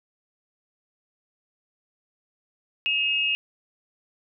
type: tone pair together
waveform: sine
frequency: 2567 / 2830 Hz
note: E7 / F7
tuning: -47 / +22 cents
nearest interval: major second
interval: 169 cents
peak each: -24 dBFS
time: 2.86-3.35 s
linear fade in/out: 0 ms
effects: none